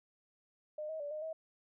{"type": "tone with pitch steps", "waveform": "sine", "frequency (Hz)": [608, 634, 580, 613, 640], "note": ["D#5", "D#5", "D5", "D#5", "D#5"], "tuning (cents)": [-40, 32, -22, -26, 49], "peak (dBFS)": -38, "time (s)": [0.78, 1.33], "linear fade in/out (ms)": 5, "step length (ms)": 110, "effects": []}